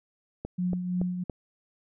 click train, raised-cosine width 2 ms, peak -20 dBFS, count 4, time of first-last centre 0.45-1.297 s, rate 3.54 Hz
sine tone with tremolo, 180 Hz, F#3, 47 cents flat, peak -24 dBFS, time 0.58-1.24 s, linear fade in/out 10 ms, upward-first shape triangle, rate 3 Hz, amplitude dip 55%
effects none

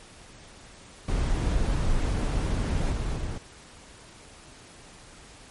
brown noise with level steps, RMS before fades -25 / -28 / -31 dBFS, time 1.08-3.38 s, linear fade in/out 5 ms, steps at 2.92 / 3.16 s, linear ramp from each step 5 ms, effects pink hiss -49 dBFS RMS until 5.5 s + MP3 48 kbps

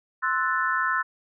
sine chord, F# half-diminished seventh, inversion second, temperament equal, 1046.5 / 1318.5 / 1480 / 1760 Hz, C6 / E6 / F#6 / A6, 0 / 0 / 0 / 0 cents, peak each -28 / -27 / -27 / -28 dBFS, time 0.22-1.03 s, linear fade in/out 20 ms, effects none

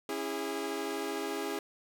sawtooth chord, C# minor, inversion none, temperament equal with one note detuned, 277.2 / 329.6 / 409.1 Hz, C#4 / E4 / G#4, 0 / 0 / -26 cents, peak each -36 / -35 / -32 dBFS, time 0.09-1.59 s, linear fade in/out 2 ms, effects none

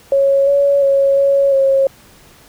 sine tone with pitch steps, 551 / 563 / 551 / 555 / 542 Hz, C#5 / C#5 / C#5 / C#5 / C#5, -11 / +27 / -11 / +2 / -39 cents, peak -9 dBFS, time 0.12-1.87 s, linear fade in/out 2 ms, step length 350 ms, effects pink hiss -45 dBFS RMS until 2.48 s

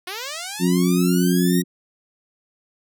5% pulse linear sweep, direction up, 349.2 to 1900 Hz, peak -17 dBFS, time 0.07-1.62 s, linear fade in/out 5 ms
harmonic tone, 89.2 Hz, F2, 37 cents sharp, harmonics 2 / 3 / 4, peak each -17 / -21 / -23 dBFS, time 0.59-1.64 s, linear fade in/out 50 ms
effects none

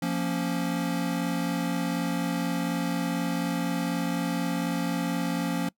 square chord, Bb minor, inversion second, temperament equal, 174.61 / 233.1 / 277.2 Hz, F3 / Bb3 / Db4, 0 / 0 / 0 cents, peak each -30 / -33 / -31 dBFS, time 0.02-5.69 s, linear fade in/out 5 ms, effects noise-tail reverb RT60 0.1 s tail -23 dB re dry

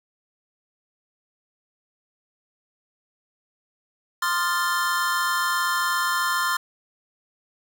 square chord, F dominant seventh, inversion second, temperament equal with one note detuned, 1046.5 / 1219.6 / 1396.9 / 1760 Hz, C6 / Eb6 / F6 / A6, 0 / -35 / 0 / 0 cents, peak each -26 / -31 / -27 / -29 dBFS, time 4.22-6.57 s, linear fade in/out 5 ms, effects none

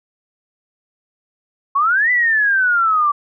sine exponential two-way sweep, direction up then down, 1078 to 2007 to 1152 Hz, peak -12 dBFS, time 1.75-3.12 s, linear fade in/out 10 ms, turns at 2.11 s, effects none

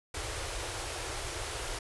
pink band-stop noise, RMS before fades -37 dBFS, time 0.14-1.79 s, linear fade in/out 5 ms, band 120 to 320 Hz, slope 48 dB/octave, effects resampled to 24000 Hz

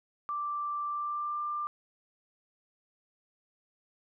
sine tone with pitch glide, 1174.7 to 1189.7 Hz, D6 to D6, 0 to +22 cents, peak -31 dBFS, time 0.29-1.67 s, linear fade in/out 0 ms, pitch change +22 cents, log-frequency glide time 0.87-1.41 s, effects none

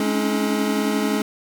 square tone cluster, 210.6 / 274 / 285.4 / 319.6 / 426.7 Hz, G#3 / C#4 / D4 / D#4 / G#4, +24 / -20 / -49 / +47 / +47 cents, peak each -24 / -26 / -29 / -30 / -27 dBFS, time 0-1.22 s, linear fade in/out 2 ms, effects none

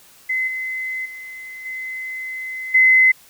sine tone with level steps, 2045 Hz, C7, 40 cents flat, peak -18 / -23 / -32 / -26 / -9 dBFS, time 0.29-3.12 s, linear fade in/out 10 ms, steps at 0.47 / 1.05 / 1.65 / 2.74 s, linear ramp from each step 10 ms, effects white hiss -49 dBFS RMS until 3.29 s

